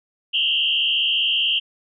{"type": "tone with frequency modulation", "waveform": "sine", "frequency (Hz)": 2989, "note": "F#7", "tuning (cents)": 17, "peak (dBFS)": -17, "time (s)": [0.33, 1.6], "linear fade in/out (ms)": 20, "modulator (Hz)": 75.2, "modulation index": 3.2, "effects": []}